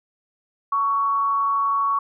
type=tone with frequency modulation; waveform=sine; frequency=1117 Hz; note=C#6; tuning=13 cents sharp; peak=-18 dBFS; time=0.72-1.99 s; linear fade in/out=5 ms; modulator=213 Hz; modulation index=0.28; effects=none

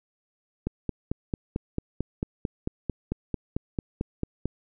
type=click train; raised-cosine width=3 ms; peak=-14 dBFS; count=18; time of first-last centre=0.67-4.456 s; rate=4.49 Hz; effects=none

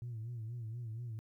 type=tone with vibrato; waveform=sine; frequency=115.5 Hz; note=A#2; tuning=16 cents flat; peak=-38 dBFS; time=0.02-1.19 s; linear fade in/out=0 ms; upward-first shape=sine; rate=4.2 Hz; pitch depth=98 cents each way; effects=tanh soft clip ceiling -37 dBFS + 13-bit

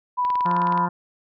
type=tone with vibrato; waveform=sine; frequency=987.8 Hz; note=B5; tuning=in tune; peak=-19 dBFS; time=0.17-0.87 s; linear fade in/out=20 ms; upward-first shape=sine; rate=10 Hz; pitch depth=11 cents each way
type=click train; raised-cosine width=0.3 ms; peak=-19 dBFS; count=11; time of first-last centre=0.25-0.776 s; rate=19 Hz
type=harmonic tone; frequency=175.7 Hz; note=F3; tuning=11 cents sharp; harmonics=1 / 2 / 3 / 4 / 5 / 6 / 7 / 8 / 9 / 10; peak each=-26 / -35 / -38 / -35 / -31 / -32 / -40 / -35 / -45 / -46 dBFS; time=0.45-0.89 s; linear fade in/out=10 ms
effects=none

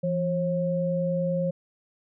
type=tone pair together; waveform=sine; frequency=169.99 / 540 Hz; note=F3 / C#5; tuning=-46 / -45 cents; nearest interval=octave + minor sixth; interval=2001 cents; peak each=-26 dBFS; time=0.03-1.51 s; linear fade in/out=10 ms; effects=none

